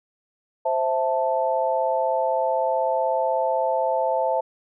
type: chord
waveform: sine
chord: A minor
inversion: first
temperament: equal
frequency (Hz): 523.3 / 659.3 / 880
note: C5 / E5 / A5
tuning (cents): 0 / 0 / 0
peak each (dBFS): -24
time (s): 0.65-4.41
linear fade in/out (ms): 10
effects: none